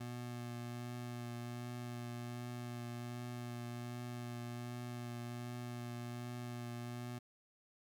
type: tone with vibrato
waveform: 25% pulse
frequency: 120.9 Hz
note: B2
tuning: 36 cents flat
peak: -39 dBFS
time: 0-7.19 s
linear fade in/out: 10 ms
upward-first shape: triangle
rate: 1.3 Hz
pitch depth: 16 cents each way
effects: none